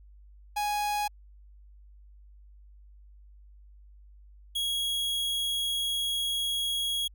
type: tone pair in turn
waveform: 45% pulse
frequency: 830.6 / 3314 Hz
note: G#5 / G#7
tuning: 0 / -4 cents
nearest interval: 2 octaves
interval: 2396 cents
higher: second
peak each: -27 dBFS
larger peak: neither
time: 0.56-1.08 / 4.55-7.08 s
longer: second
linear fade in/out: 10 ms
effects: added 50 Hz sine -50 dBFS peak until 7.14 s